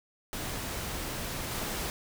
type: noise with level steps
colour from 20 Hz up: pink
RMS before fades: -36 / -34 dBFS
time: 0.33-1.9 s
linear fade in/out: 0 ms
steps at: 1.51 s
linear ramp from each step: 2 ms
effects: none